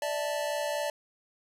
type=chord; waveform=square; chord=D suspended second; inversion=none; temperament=equal with one note detuned; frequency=587.3 / 651.3 / 880 Hz; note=D5 / E5 / A5; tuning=0 / -21 / 0 cents; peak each=-32 / -37 / -37 dBFS; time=0.02-0.9 s; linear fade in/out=2 ms; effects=resampled to 32000 Hz